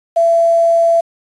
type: tone with quantisation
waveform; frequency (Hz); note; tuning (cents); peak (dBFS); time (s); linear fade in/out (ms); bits
sine; 671; E5; +31; -8; 0.16-1.01; 10; 6
effects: resampled to 22050 Hz